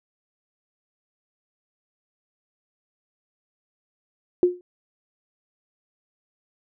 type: tone with exponential decay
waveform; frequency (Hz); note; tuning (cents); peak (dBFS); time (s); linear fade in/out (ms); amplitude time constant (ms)
sine; 357.4; F4; +40; -10; 4.43-4.61; 1; 39
effects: none